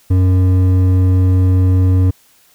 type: tone with hard clipping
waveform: triangle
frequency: 92.5 Hz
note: F#2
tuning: in tune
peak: -10 dBFS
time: 0.1-2.11 s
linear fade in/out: 10 ms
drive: 12 dB
effects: white hiss -51 dBFS RMS until 2.54 s